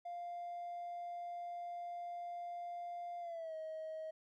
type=tone with pitch glide; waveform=triangle; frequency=698.5 to 633.2 Hz; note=F5 to D#5; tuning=0 to +30 cents; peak=-39 dBFS; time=0.05-4.11 s; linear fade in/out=10 ms; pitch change=-170 cents; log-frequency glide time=3.2-3.55 s; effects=tanh soft clip ceiling -38 dBFS